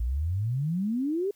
sine exponential sweep, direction up, 55 to 415.3 Hz, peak -25 dBFS, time 0-1.31 s, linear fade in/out 5 ms, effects white hiss -65 dBFS RMS until 1.35 s

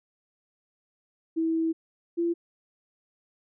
sine tone pair in turn, 325.4 / 340.2 Hz, E4 / F4, -22 / -45 cents, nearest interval minor second, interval 77 cents, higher second, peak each -23 dBFS, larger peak neither, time 1.36-1.73 / 2.17-2.34 s, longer first, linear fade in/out 20 ms, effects none

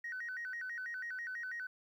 sine tone with vibrato, 1685 Hz, G#6, 25 cents sharp, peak -38 dBFS, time 0.04-1.67 s, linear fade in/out 5 ms, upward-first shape square, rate 6.1 Hz, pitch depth 190 cents each way, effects tanh soft clip ceiling -35 dBFS + 12-bit

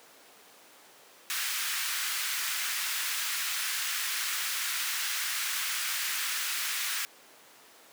pink high-pass noise, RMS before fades -32 dBFS, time 1.3-7.05 s, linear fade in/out 0 ms, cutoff 1400 Hz, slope 24 dB/octave, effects pink hiss -54 dBFS RMS until 7.92 s + high-pass 400 Hz 12 dB/octave

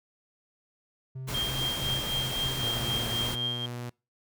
triangle tone bursts, 130.81 Hz, C3, in tune, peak -33 dBFS, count 6, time 1.15-2.97 s, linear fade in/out 10 ms, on 220 ms, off 100 ms
pink noise, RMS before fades -35 dBFS, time 1.27-3.36 s, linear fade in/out 20 ms
sine tone with tremolo, 3202 Hz, G7, 36 cents sharp, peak -26 dBFS, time 1.34-3.66 s, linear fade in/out 5 ms, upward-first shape triangle, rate 3.9 Hz, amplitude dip 65%
sawtooth tone with pitch glide, 116.54 to 121.21 Hz, A#2 to B2, 0 to -32 cents, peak -31 dBFS, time 2.62-3.9 s, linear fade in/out 10 ms, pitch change +68 cents, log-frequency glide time 3.18-3.24 s
effects noise-tail reverb RT60 0.3 s tail -26 dB re dry

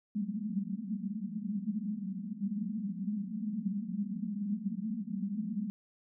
white band-pass noise, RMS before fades -36 dBFS, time 0.15-5.7 s, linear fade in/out 0 ms, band 190 to 220 Hz, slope 96 dB/octave, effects none

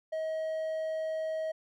triangle tone, 635 Hz, D#5, 35 cents sharp, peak -29 dBFS, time 0.12-1.52 s, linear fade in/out 10 ms, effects none

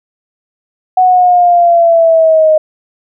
sine linear sweep, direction down, 743 to 619 Hz, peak -4 dBFS, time 0.97-2.58 s, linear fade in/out 5 ms, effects none

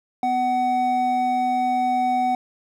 triangle tone pair together, 250 / 749.2 Hz, B3 / F#5, +21 / +21 cents, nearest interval octave + perfect fifth, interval 1900 cents, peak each -25 / -17 dBFS, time 0.23-2.35 s, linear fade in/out 2 ms, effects none

